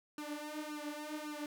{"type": "tone with flanger", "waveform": "sawtooth", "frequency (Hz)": 300, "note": "D4", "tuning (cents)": 37, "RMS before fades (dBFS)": -43, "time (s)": [0.18, 1.46], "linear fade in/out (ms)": 2, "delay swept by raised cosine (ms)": [0.71, 5.61], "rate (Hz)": 1.8, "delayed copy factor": 0.9, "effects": []}